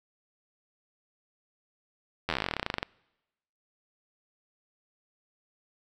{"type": "slowing click train", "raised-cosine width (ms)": 0.3, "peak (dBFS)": -12, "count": 23, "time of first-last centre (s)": [2.29, 2.829], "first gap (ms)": 11, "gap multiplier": 1.07, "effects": ["noise-tail reverb RT60 1.0 s tail -26 dB re dry"]}